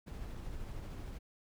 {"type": "noise with tremolo", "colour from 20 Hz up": "brown", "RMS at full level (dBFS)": -42, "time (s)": [0.06, 1.19], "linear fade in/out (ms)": 20, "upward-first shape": "sine", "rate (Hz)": 13, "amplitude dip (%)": 25, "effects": []}